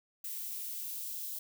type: noise with high-pass filter sweep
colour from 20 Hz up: violet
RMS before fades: -40 dBFS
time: 0.24-1.39 s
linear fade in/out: 5 ms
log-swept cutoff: 2000 to 3500 Hz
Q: 1.2
effects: none